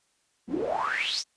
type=noise with band-pass filter sweep; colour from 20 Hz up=pink; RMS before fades=-29 dBFS; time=0.47-1.24 s; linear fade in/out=50 ms; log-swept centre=220 to 6300 Hz; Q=9; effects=white hiss -70 dBFS RMS until 1.36 s + resampled to 22050 Hz